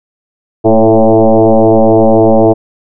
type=tone with frequency modulation; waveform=sine; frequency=112.9 Hz; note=A2; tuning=45 cents sharp; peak=-3 dBFS; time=0.64-2.54 s; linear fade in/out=20 ms; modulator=111 Hz; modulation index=5.8; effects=none